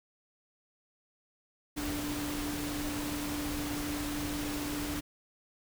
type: tone in noise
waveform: sine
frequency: 293.7 Hz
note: D4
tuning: in tune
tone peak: -35 dBFS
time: 1.76-5.01 s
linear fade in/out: 20 ms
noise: pink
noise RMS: -38 dBFS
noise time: 1.76-5.01 s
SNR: 0 dB
effects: none